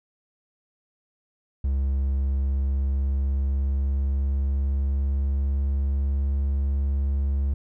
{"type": "tone with pitch glide", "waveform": "triangle", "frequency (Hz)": [67.9, 69.33], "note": ["C#2", "C#2"], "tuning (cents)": [-35, 1], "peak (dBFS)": -19, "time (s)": [1.64, 7.54], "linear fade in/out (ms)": 5, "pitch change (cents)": 36, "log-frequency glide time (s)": [2.27, 6.29], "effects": []}